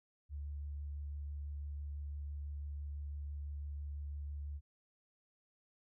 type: tone with vibrato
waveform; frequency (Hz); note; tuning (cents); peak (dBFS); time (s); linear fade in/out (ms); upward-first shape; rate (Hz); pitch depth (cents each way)
sine; 72.4; D2; -24; -40; 0.29-4.61; 50; sine; 6; 11
effects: none